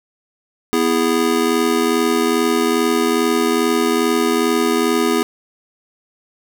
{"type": "chord", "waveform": "square", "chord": "E major", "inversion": "second", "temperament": "just", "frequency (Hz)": [247.2, 329.6, 412], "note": ["B3", "E4", "G#4"], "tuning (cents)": [2, 0, -14], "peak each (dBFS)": [-20, -20, -19], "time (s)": [0.73, 5.23], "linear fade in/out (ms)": 0, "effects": []}